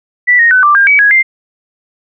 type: tone with pitch steps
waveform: sine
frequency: 1967 / 1863 / 1508 / 1178 / 1605 / 2275 / 1661 / 2095 Hz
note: B6 / A#6 / F#6 / D6 / G6 / C#7 / G#6 / C7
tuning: -7 / -2 / +32 / +5 / +40 / +44 / 0 / +2 cents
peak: -4 dBFS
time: 0.27-1.23 s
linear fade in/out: 20 ms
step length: 120 ms
effects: none